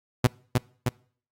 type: tone with echo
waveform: sawtooth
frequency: 123.47 Hz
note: B2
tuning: in tune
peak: -11 dBFS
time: 0.24-0.27 s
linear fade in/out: 5 ms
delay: 310 ms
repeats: 2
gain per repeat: -3 dB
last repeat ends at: 0.89 s
effects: noise-tail reverb RT60 0.5 s tail -25 dB re dry + AAC 48 kbps